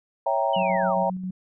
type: chord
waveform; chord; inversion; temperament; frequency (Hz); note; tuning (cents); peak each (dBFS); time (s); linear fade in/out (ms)
sine; C# diminished seventh; none; equal; 554.4 / 659.3 / 784 / 932.3; C#5 / E5 / G5 / Bb5; 0 / 0 / 0 / 0; -26; 0.26-1.1; 5
type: linear sweep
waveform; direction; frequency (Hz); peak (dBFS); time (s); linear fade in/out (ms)
sine; down; 3055 to 1000; -31; 0.53-0.95; 10
type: tone with tremolo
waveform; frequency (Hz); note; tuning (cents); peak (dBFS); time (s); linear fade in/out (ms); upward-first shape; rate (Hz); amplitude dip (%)
sine; 185; F#3; 0; -27; 0.56-1.31; 5; square; 7.4; 35
effects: none